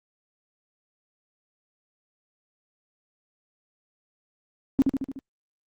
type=tone with echo; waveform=sine; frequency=270.1 Hz; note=C#4; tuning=45 cents flat; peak=-14 dBFS; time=4.79-4.82 s; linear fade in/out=0 ms; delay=74 ms; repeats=5; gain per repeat=-4 dB; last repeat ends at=5.19 s; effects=Opus 32 kbps